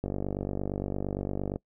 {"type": "click train", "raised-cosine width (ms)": 2, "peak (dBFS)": -18, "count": 75, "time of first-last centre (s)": [0.04, 1.56], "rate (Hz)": 48.7, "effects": ["noise-tail reverb RT60 0.1 s tail -23 dB re dry"]}